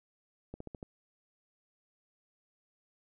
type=slowing click train; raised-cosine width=2 ms; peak=-29 dBFS; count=5; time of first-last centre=0.54-0.828 s; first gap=64 ms; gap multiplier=1.08; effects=none